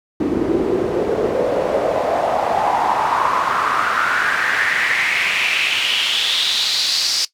pink noise with band-pass filter sweep, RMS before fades -18 dBFS, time 0.2-7.25 s, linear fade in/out 2 ms, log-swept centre 300 to 5000 Hz, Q 4.4, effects noise-tail reverb RT60 0.1 s tail -17 dB re dry

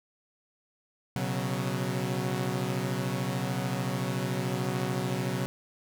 sawtooth chord, B suspended second, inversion none, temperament equal with one note detuned, 123.47 / 137.08 / 185 Hz, B2 / C#3 / F#3, 0 / -19 / 0 cents, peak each -29 dBFS, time 1.16-5.46 s, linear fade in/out 0 ms, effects none

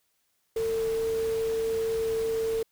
sine tone in noise, 449.6 Hz, A4, 37 cents sharp, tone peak -25 dBFS, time 0.56-2.63 s, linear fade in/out 5 ms, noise pink, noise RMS -42 dBFS, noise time 0.56-2.63 s, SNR +14 dB, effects white hiss -73 dBFS RMS until 2.71 s

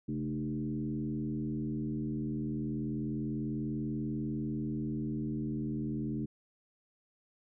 sine tone with frequency modulation, 220 Hz, A3, in tune, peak -32 dBFS, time 0.08-6.26 s, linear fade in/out 10 ms, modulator 80.3 Hz, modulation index 1.3, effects none

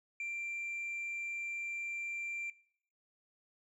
sine tone with tanh clipping, 2362 Hz, D7, 9 cents sharp, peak -37 dBFS, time 0.2-2.5 s, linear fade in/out 2 ms, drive 1 dB, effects noise-tail reverb RT60 0.7 s tail -22 dB re dry

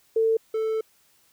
sine / triangle tone pair in turn, 447.8 / 440.9 Hz, A4 / A4, +30 / +4 cents, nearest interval unison, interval 26 cents, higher first, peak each -18 / -21 dBFS, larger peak first, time 0.16-0.37 / 0.54-0.81 s, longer second, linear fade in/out 5 ms, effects white hiss -62 dBFS RMS until 1.32 s

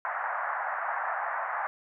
pink band-pass noise, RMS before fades -32 dBFS, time 0.05-1.67 s, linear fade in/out 0 ms, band 680 to 1800 Hz, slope 48 dB/octave, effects none

